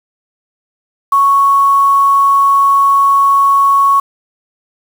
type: tone with quantisation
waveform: sine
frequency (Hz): 1108.7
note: C#6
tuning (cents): 0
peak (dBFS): -6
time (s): 1.12-4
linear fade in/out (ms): 5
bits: 5
effects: none